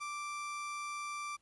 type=tone; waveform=30% pulse; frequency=1174.7 Hz; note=D6; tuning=in tune; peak=-36 dBFS; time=0-1.37 s; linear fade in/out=20 ms; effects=pink hiss -75 dBFS RMS until 1.41 s + resampled to 24000 Hz